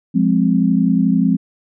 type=chord; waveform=sine; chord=F minor; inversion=none; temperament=equal with one note detuned; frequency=176.44 / 207.7 / 261.6 Hz; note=F3 / Ab3 / C4; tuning=+18 / 0 / 0 cents; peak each=-16 dBFS; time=0.14-1.37 s; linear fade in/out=20 ms; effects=none